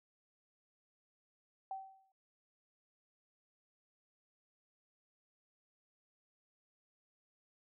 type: tone with exponential decay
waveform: sine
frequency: 770 Hz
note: G5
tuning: 31 cents flat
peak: -37 dBFS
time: 1.71-2.12 s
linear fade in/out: 2 ms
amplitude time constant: 89 ms
effects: none